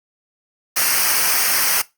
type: noise with comb filter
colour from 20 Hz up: white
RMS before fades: -17 dBFS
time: 0.76-1.82 s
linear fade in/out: 10 ms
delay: 0.27 ms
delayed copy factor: -0.7
effects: noise-tail reverb RT60 0.2 s tail -19 dB re dry + Opus 48 kbps